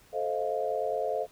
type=chord; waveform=sine; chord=F dominant seventh; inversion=first; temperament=just; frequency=436.5 / 523.8 / 628.6 / 698.5 Hz; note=A4 / C5 / Eb5 / F5; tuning=-14 / +2 / +18 / 0 cents; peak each=-33 dBFS; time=0.12-1.27 s; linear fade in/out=50 ms; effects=pink hiss -59 dBFS RMS until 1.31 s